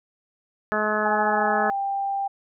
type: harmonic tone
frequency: 212.8 Hz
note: G#3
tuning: 42 cents sharp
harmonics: 1 / 2 / 3 / 4 / 5 / 6 / 7 / 8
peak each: -30 / -29 / -27 / -31 / -32 / -28 / -31 / -28 dBFS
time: 0.72-1.7 s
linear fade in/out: 0 ms
type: tone with pitch glide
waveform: sine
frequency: 838 to 791 Hz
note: G#5 to G5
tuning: +15 to +15 cents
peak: -23 dBFS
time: 1.05-2.28 s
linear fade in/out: 10 ms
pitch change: -100 cents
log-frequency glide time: 1.27-1.72 s
effects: none